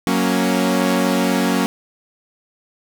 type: chord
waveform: sawtooth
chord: F# major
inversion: none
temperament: equal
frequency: 185 / 233.1 / 277.2 Hz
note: F#3 / A#3 / C#4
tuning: 0 / 0 / 0 cents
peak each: -16 dBFS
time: 0.07-1.66 s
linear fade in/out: 0 ms
effects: none